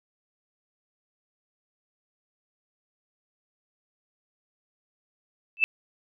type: tone with exponential growth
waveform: sine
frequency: 2637 Hz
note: E7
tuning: in tune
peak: -12 dBFS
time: 5.57-5.64 s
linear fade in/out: 0 ms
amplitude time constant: 15 ms
effects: none